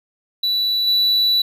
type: tone with level steps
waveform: triangle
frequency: 3951 Hz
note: B7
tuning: in tune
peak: -15 / -12 dBFS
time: 0.43-1.42 s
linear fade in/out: 5 ms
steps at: 0.87 s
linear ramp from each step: 5 ms
effects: none